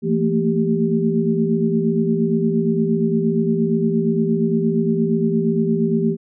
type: tone cluster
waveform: sine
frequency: 167.2 / 220.8 / 229.4 / 392.6 Hz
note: E3 / A3 / A#3 / G4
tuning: +25 / +6 / -28 / +3 cents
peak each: -21 dBFS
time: 0.02-6.17 s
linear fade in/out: 50 ms
effects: none